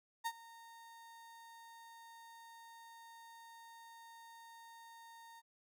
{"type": "tone with ADSR envelope", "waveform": "35% pulse", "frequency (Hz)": 921, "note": "A#5", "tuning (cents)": -21, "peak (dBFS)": -33, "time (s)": [0.24, 5.42], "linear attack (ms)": 24, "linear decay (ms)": 54, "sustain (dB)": -20, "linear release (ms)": 35, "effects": []}